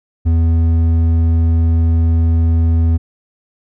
sine tone with hard clipping, 82.41 Hz, E2, in tune, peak -11 dBFS, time 0.25-2.98 s, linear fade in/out 20 ms, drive 6 dB, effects none

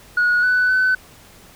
sine tone with pitch steps, 1454 / 1493 / 1512 Hz, F#6 / F#6 / F#6, -31 / +15 / +37 cents, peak -12 dBFS, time 0.17-0.95 s, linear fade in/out 5 ms, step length 260 ms, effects tanh soft clip ceiling -11 dBFS + pink hiss -46 dBFS RMS until 1.55 s

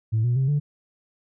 sine tone with pitch steps, 110.6 / 121.31 / 133.05 / 145.94 Hz, A2 / B2 / C3 / D3, +9 / -31 / +29 / -11 cents, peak -17 dBFS, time 0.12-0.6 s, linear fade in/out 20 ms, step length 120 ms, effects tanh soft clip ceiling -16 dBFS

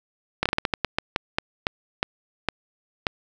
slowing click train, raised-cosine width 0.3 ms, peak -5 dBFS, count 15, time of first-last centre 0.43-3.068 s, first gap 26 ms, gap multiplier 1.27, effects none

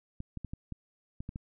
clicks, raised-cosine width 5 ms, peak -26 dBFS, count 8, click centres 0.204 / 0.373 / 0.447 / 0.535 / 0.723 / 1.205 / 1.291 / 1.359 s, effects none

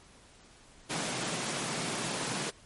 pink high-pass noise, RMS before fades -34 dBFS, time 0.89-2.51 s, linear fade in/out 20 ms, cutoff 120 Hz, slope 96 dB/octave, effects pink hiss -57 dBFS RMS until 2.65 s + MP3 48 kbps

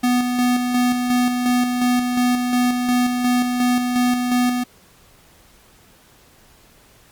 square tone with tremolo, 246.9 Hz, B3, in tune, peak -15 dBFS, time 0.03-4.64 s, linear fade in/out 10 ms, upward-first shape square, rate 2.8 Hz, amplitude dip 40%, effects pink hiss -51 dBFS RMS until 7.11 s + MP3 96 kbps

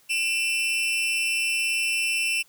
40% pulse tone with amplitude modulation, 2679 Hz, E7, 27 cents sharp, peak -18 dBFS, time 0.09-2.43 s, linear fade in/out 20 ms, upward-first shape sine, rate 282 Hz, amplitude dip 75%, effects white hiss -59 dBFS RMS until 2.48 s

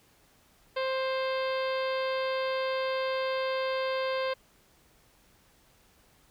harmonic tone with a mistuned harmonic, 525 Hz, C5, 6 cents sharp, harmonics 1 / 2 / 3 / 4 / 5 / 6 / 7 / 8 / 9, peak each -29 / -35 / -39 / -41 / -43 / -45 / -46 / -47 / -48 dBFS, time 0.76-4.34 s, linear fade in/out 10 ms, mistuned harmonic 7, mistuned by -19 cents, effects pink hiss -63 dBFS RMS until 6.3 s

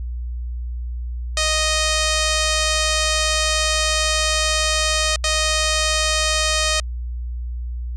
5% pulse tone bursts at uneven times, 622.3 Hz, D#5, in tune, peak -6 dBFS, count 2, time 1.37-5.16 / 5.24-6.8 s, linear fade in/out 2 ms, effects added 60 Hz sine -24 dBFS peak until 7.96 s + resampled to 22050 Hz

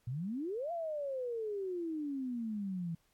sine exponential two-way sweep, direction up then down, 114.5 to 698.5 to 162.7 Hz, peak -35 dBFS, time 0.07-2.95 s, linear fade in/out 5 ms, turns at 0.72 s, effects pink hiss -74 dBFS RMS until 3.13 s + AAC 64 kbps

